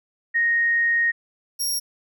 sine / 20% pulse tone pair in turn, 1864.7 / 5588 Hz, A#6 / F8, 0 / 0 cents, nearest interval octave + perfect fifth, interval 1900 cents, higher second, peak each -17 / -17 dBFS, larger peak neither, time 0.34-1.12 / 1.59-1.8 s, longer first, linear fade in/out 20 ms, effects none

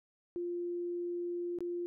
sine tone with dropouts, 349.2 Hz, F4, in tune, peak -34 dBFS, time 0.36-1.86 s, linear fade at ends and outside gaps 0 ms, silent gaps 1.587-1.606 s, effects none

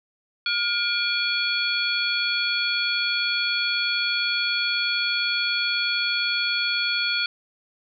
sine tone cluster, 1419 / 2390 / 3357 / 4404 Hz, F6 / D7 / G#7 / C#8, +27 / +30 / +18 / -12 cents, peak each -27 dBFS, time 0.46-7.26 s, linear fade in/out 2 ms, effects none

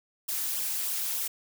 blue noise with flanger, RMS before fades -31 dBFS, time 0.28-1.28 s, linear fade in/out 10 ms, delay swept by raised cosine 0.44 to 4.24 ms, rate 3.3 Hz, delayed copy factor -0.85, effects none

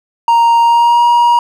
triangle tone with pitch glide, 932.3 to 951.9 Hz, A#5 to A#5, 0 to +36 cents, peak -4 dBFS, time 0.28-1.39 s, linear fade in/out 2 ms, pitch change +36 cents, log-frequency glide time 0.61-1.03 s, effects none

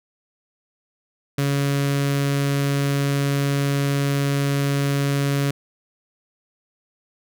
sawtooth tone with notch filter, 140.5 Hz, C#3, 24 cents sharp, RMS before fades -21 dBFS, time 1.38-5.51 s, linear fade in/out 5 ms, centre 840 Hz, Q 1.9, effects none

